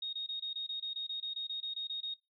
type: tone bursts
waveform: sine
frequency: 3729 Hz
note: A#7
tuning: in tune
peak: -35 dBFS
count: 16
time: 0.02-2.14 s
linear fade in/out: 5 ms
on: 110 ms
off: 24 ms
effects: noise-tail reverb RT60 0.2 s tail -22 dB re dry